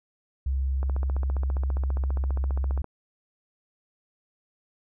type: tone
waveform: sine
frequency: 66.8 Hz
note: C2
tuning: 36 cents sharp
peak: -23 dBFS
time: 0.46-2.82 s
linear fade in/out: 5 ms
type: click train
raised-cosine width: 1 ms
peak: -23 dBFS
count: 31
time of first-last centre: 0.83-2.843 s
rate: 14.9 Hz
effects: none